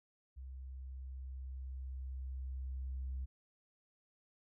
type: tone with level ramp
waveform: sine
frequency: 65.41 Hz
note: C2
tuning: in tune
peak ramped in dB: -45 to -36 dBFS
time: 0.36-3.26 s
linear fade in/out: 20 ms
effects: tanh soft clip ceiling -35 dBFS